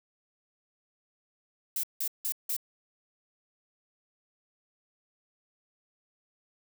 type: noise bursts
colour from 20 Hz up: violet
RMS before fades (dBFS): -31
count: 4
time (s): 1.76-2.566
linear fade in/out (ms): 2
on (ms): 74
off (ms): 170
effects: none